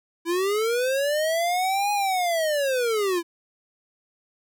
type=linear two-way sweep; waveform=square; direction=up then down; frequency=329.6 to 830.6 to 329.6 Hz; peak=-22 dBFS; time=0.25-3.23 s; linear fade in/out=50 ms; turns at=1.92 s; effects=none